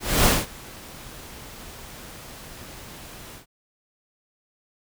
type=noise with ADSR envelope; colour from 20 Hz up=pink; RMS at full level=-17 dBFS; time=0-3.46 s; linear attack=260 ms; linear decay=200 ms; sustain=-24 dB; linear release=110 ms; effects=none